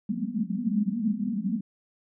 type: band-pass noise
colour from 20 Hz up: pink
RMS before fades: -28 dBFS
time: 0.09-1.61 s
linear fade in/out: 5 ms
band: 190 to 240 Hz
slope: 96 dB/octave
effects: none